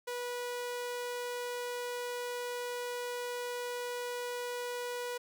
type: tone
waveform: sawtooth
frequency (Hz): 488.3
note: B4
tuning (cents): -20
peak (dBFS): -32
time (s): 0.07-5.18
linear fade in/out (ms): 10
effects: none